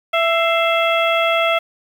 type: harmonic tone with a mistuned harmonic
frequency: 664 Hz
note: E5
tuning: 12 cents sharp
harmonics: 1 / 2 / 3 / 4 / 5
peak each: -17 / -20 / -22 / -23 / -24 dBFS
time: 0.13-1.59 s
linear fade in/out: 10 ms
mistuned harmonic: 3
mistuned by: +85 cents
effects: 7-bit